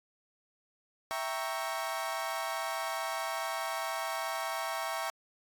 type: chord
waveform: 30% pulse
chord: E diminished seventh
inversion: none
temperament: equal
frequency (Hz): 659.3 / 784 / 932.3 / 1108.7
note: E5 / G5 / Bb5 / Db6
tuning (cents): 0 / 0 / 0 / 0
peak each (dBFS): -35 / -37 / -37 / -36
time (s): 1.11-5.1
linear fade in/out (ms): 0
effects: AAC 64 kbps